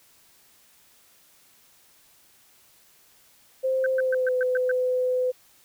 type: tone with pitch glide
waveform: sine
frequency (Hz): 523.3 to 505.5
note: C5 to B4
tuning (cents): 0 to +40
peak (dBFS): -21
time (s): 3.63-5.32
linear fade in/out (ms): 20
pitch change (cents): -60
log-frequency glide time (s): 3.93-4.35
type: tone bursts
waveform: sine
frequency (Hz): 1546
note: G6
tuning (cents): -24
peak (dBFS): -25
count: 7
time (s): 3.84-4.714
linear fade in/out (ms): 2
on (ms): 22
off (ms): 120
effects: white hiss -58 dBFS RMS until 5.64 s